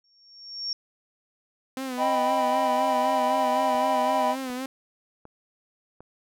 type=tone with exponential growth; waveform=sine; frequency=5510 Hz; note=F8; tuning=24 cents flat; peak=-25 dBFS; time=0.04-0.73 s; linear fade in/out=2 ms; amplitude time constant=150 ms
type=tone with vibrato; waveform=sawtooth; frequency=257.4 Hz; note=C4; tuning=28 cents flat; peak=-26 dBFS; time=1.77-4.66 s; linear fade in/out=2 ms; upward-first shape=sine; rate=3.9 Hz; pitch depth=65 cents each way
type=chord; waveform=triangle; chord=Eb augmented; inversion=none; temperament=equal; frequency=622.3 / 784 / 987.8 Hz; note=Eb5 / G5 / B5; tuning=0 / 0 / 0 cents; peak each=-24 dBFS; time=1.97-4.36 s; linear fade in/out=50 ms
type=click train; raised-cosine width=1 ms; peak=-31 dBFS; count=4; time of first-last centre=3.75-6.006 s; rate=1.33 Hz
effects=none